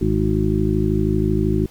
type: harmonic tone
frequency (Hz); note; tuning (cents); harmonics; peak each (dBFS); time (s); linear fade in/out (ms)
52.8; G#1; +29; 1 / 2 / 3 / 4 / 6 / 7; -23 / -23 / -23 / -23 / -23 / -23; 0.01-1.66; 5
effects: pink hiss -49 dBFS RMS until 1.7 s